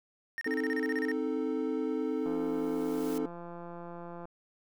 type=tone bursts; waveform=triangle; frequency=1840 Hz; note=A#6; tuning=23 cents flat; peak=-31 dBFS; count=12; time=0.38-1.116 s; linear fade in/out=0 ms; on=32 ms; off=32 ms
type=chord; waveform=triangle; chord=A diminished; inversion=first; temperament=equal; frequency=261.6 / 311.1 / 440 Hz; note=C4 / Eb4 / A4; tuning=0 / 0 / 0 cents; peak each=-32 dBFS; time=0.46-3.26 s; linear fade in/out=5 ms
type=noise with exponential growth; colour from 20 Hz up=white; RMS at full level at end=-46 dBFS; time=1.84-3.18 s; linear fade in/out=1 ms; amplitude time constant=290 ms
type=click train; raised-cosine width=1 ms; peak=-31 dBFS; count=344; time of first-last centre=2.26-4.254 s; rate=172 Hz
effects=none